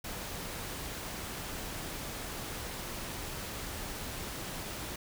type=noise; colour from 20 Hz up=pink; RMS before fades=-40 dBFS; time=0.04-4.96 s; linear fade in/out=5 ms; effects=none